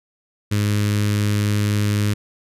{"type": "tone with notch filter", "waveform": "sawtooth", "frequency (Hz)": 103.83, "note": "G#2", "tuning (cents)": 0, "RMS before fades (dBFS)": -19, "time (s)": [0.51, 2.14], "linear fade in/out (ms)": 10, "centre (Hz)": 750, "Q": 0.61, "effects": ["resampled to 32000 Hz"]}